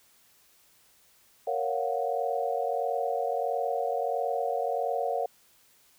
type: chord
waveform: sine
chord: Gb major seventh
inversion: first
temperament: equal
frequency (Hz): 466.2 / 554.4 / 698.5 / 740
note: Bb4 / Db5 / F5 / Gb5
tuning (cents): 0 / 0 / 0 / 0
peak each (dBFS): -32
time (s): 1.47-5.26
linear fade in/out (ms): 5
effects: white hiss -62 dBFS RMS until 5.98 s